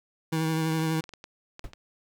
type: tone with vibrato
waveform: 25% pulse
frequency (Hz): 160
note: D#3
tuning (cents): +49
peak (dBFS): -21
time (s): 0.32-1.01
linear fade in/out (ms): 10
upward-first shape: triangle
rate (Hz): 12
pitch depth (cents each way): 25
type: clicks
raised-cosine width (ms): 0.2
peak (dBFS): -25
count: 10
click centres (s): 0.721 / 0.796 / 0.837 / 1.006 / 1.04 / 1.092 / 1.137 / 1.241 / 1.594 / 1.734
type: noise with exponential decay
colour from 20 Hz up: brown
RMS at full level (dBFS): -31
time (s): 1.64-1.74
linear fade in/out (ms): 1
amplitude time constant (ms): 21
effects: none